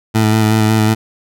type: tone with vibrato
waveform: 20% pulse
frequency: 109.2 Hz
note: A2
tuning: 13 cents flat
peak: -5 dBFS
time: 0.14-0.95 s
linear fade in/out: 20 ms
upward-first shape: square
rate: 5.4 Hz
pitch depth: 18 cents each way
effects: none